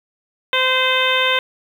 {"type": "harmonic tone", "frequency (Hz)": 516, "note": "C5", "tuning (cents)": -24, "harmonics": [1, 2, 3, 4, 5, 6, 7], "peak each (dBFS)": [-22, -22, -22, -22, -22, -22, -22], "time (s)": [0.53, 1.39], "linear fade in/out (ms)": 2, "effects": ["7-bit"]}